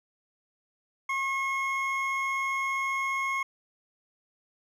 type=tone pair together; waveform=triangle; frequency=1083 / 2166 Hz; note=C#6 / C#7; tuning=-41 / -41 cents; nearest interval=octave; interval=1200 cents; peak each=-28 dBFS; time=1.09-3.43 s; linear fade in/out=5 ms; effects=none